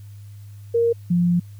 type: tone pair in turn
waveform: sine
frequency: 466.2 / 174.63 Hz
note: A#4 / F3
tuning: 0 / 0 cents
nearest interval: octave + perfect fourth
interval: 1700 cents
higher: first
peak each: -15 dBFS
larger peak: neither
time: 0.74-0.93 / 1.1-1.4 s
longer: second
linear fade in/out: 10 ms
effects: added 102 Hz sine -37 dBFS peak until 1.59 s + white hiss -58 dBFS RMS until 1.59 s